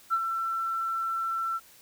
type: tone with ADSR envelope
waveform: sine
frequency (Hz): 1343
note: E6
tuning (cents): +32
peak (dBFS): -20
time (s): 0.1-1.6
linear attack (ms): 33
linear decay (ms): 51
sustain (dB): -7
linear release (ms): 40
effects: tanh soft clip ceiling -16 dBFS + white hiss -55 dBFS RMS until 1.81 s